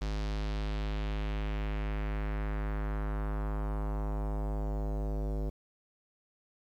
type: tone with low-pass filter sweep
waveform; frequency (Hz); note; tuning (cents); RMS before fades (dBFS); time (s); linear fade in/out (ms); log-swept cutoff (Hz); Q
square; 51.91; G#1; 0; -33; 0.01-5.5; 10; 5200 to 530; 1.6
effects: 10-bit

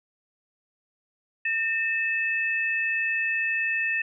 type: tone pair together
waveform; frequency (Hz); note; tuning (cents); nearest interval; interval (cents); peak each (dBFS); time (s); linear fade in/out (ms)
sine; 1815.4 / 2606; A#6 / E7; -46 / -20; tritone; 626; -26; 1.45-4.02; 5
effects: none

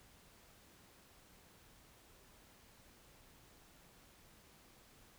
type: silence
effects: pink hiss -64 dBFS RMS until 5.18 s

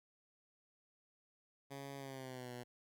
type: tone with pitch glide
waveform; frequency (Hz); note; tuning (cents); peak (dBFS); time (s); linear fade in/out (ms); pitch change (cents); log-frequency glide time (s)
10% pulse; 138.59 to 122.76; C#3 to B2; 0 to -10; -38; 1.7-2.64; 20; -210; 1.97-2.53
effects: none

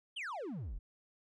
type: exponential sweep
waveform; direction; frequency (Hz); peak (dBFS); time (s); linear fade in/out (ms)
triangle; down; 3322 to 33.88; -37; 0.16-0.79; 10
effects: resampled to 24000 Hz

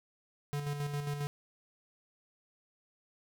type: tone with tremolo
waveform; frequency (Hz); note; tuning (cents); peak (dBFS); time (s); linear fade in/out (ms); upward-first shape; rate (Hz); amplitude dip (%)
square; 144.7; D3; -25; -33; 0.53-1.27; 0; square; 7.4; 45
effects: none

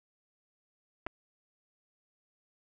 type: clicks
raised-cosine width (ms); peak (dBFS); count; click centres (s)
0.5; -22; 2; 1.065 / 1.068
effects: none

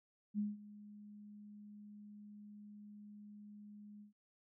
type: tone with ADSR envelope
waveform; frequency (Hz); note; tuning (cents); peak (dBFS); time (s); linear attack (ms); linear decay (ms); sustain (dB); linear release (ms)
sine; 207.7; G#3; 0; -33; 0.34-4.13; 47; 180; -19; 120
effects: none

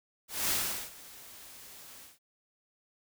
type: noise with ADSR envelope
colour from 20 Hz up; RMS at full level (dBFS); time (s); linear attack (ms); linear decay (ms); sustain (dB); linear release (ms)
white; -29; 0.28-2.19; 210; 410; -21; 170
effects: none

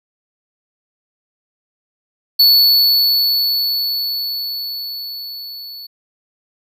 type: tone with level ramp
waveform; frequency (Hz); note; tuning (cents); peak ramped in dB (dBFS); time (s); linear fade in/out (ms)
square; 4435; C#8; 0; -7 to -31; 2.39-5.87; 10
effects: none

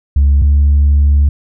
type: tone pair in turn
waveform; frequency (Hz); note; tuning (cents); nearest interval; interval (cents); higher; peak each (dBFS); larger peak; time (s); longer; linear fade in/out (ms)
sine; 70.3 / 71.78; C#2 / D2; +25 / -39; unison; 36; second; -4; neither; 0.16-0.42 / 0.42-1.29; second; 5
effects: tanh soft clip ceiling -4 dBFS

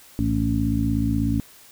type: harmonic tone with a mistuned harmonic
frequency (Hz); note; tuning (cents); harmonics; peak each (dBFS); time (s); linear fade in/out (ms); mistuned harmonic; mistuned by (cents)
56.4; A1; +44; 1 / 2 / 3 / 4 / 5; -26 / -25 / -32 / -25 / -24; 0.19-1.4; 0; 1; +150
effects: white hiss -49 dBFS RMS until 1.71 s

